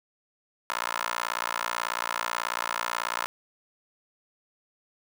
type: tone with high-pass filter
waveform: 15% pulse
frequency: 58.27 Hz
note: A#1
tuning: in tune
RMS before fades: -31 dBFS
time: 0.7-3.26 s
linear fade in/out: 0 ms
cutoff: 1100 Hz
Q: 2.3
effects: none